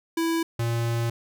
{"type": "tone pair in turn", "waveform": "square", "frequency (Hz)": [330, 116.67], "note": ["E4", "A#2"], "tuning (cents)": [2, 2], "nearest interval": "octave + tritone", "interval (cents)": 1800, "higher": "first", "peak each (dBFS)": [-23, -24], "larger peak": "first", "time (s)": [[0.17, 0.43], [0.59, 1.1]], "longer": "second", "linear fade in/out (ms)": 5, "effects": []}